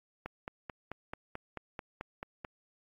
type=click train; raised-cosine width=0.5 ms; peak=-24 dBFS; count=11; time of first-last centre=0.26-2.448 s; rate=4.57 Hz; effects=AAC 32 kbps